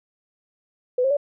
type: tone with pitch steps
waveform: sine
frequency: 500 / 535.9 / 574.3 Hz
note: B4 / C5 / D5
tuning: +21 / +41 / -39 cents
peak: -17 dBFS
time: 0.98-1.169 s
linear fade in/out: 5 ms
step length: 63 ms
effects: none